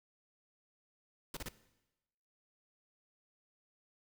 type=noise bursts; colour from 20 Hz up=pink; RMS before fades=-42 dBFS; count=3; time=1.34-1.486 s; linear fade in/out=2 ms; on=28 ms; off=31 ms; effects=noise-tail reverb RT60 1.0 s tail -17 dB re dry